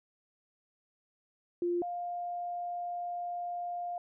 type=tone pair in turn; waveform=sine; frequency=349.2 / 703.3 Hz; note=F4 / F5; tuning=0 / +12 cents; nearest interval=octave; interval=1212 cents; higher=second; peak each=-28 / -34 dBFS; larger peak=first; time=1.62-1.82 / 1.82-3.98 s; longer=second; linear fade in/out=2 ms; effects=none